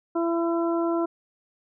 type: harmonic tone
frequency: 336.2 Hz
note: E4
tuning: 34 cents sharp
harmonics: 1 / 2 / 3 / 4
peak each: -23 / -29 / -33 / -35 dBFS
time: 0.15-1.06 s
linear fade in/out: 10 ms
effects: none